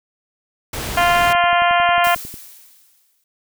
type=noise; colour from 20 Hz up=pink; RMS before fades=-26 dBFS; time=0.73-1.33 s; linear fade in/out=5 ms
type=harmonic tone; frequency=348.6 Hz; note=F4; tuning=3 cents flat; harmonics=2 / 3 / 4 / 5 / 6 / 7 / 8 / 9; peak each=-15 / -19 / -21 / -23 / -25 / -26 / -27 / -28 dBFS; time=0.97-2.15 s; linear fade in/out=5 ms
type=click train; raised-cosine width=3 ms; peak=-23 dBFS; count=12; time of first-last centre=1.35-2.341 s; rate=11.1 Hz
type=noise with exponential decay; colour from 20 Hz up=blue; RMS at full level=-26 dBFS; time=2.04-3.24 s; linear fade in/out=2 ms; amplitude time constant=260 ms
effects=none